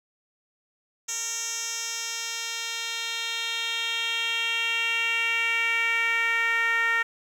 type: tone with band-pass filter sweep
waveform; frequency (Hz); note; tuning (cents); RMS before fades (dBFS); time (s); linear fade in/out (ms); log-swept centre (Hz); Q
10% pulse; 460; A#4; -23; -27; 1.08-7.03; 10; 6400 to 1800; 3.2
effects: 9-bit